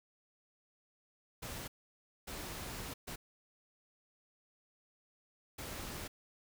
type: noise bursts at uneven times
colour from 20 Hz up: pink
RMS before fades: -44 dBFS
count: 4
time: 1.42-1.68 / 2.27-2.94 / 3.07-3.16 / 5.58-6.08 s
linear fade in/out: 10 ms
effects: none